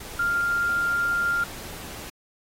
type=tone in noise; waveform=sine; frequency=1396.9 Hz; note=F6; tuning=in tune; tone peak=-21 dBFS; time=0.19-1.44 s; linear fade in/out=5 ms; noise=pink; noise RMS=-39 dBFS; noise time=0-2.1 s; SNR=+15 dB; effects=AAC 48 kbps